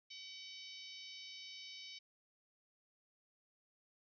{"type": "harmonic tone with a mistuned harmonic", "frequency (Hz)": 758, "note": "F#5", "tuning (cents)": 42, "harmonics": [3, 4, 5, 6, 7, 8], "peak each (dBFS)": [-56, -55, -55, -57, -56, -65], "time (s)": [0.1, 1.99], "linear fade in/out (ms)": 10, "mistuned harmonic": 7, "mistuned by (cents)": 15, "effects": []}